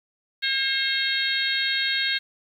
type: harmonic tone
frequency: 537 Hz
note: C5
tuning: 45 cents sharp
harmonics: 3 / 4 / 5 / 6 / 7 / 8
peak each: -27 / -29 / -34 / -30 / -28 / -29 dBFS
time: 0.42-2.19 s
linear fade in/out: 20 ms
effects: 9-bit